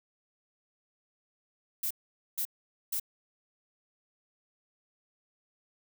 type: noise bursts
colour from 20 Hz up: violet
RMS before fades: -32 dBFS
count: 3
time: 1.83-2.998 s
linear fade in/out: 5 ms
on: 76 ms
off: 470 ms
effects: none